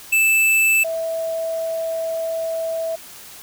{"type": "tone pair in turn", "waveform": ["square", "sine"], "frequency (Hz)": [2637, 654.5], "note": ["E7", "E5"], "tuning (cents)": [0, -13], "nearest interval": "2 octaves", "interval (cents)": 2413, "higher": "first", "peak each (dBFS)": [-14, -21], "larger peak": "first", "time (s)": [[0.12, 0.84], [0.84, 2.96]], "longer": "second", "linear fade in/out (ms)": 10, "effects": ["white hiss -40 dBFS RMS until 3.42 s"]}